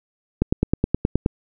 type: click train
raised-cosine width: 3 ms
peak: -4 dBFS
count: 9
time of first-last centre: 0.42-1.261 s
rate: 9.51 Hz
effects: none